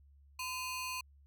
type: ring-modulated tone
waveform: sawtooth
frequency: 1760 Hz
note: A6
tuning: in tune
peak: -31 dBFS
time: 0.39-1.01 s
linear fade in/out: 5 ms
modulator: 740 Hz
effects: added 70 Hz sine -59 dBFS peak until 1.26 s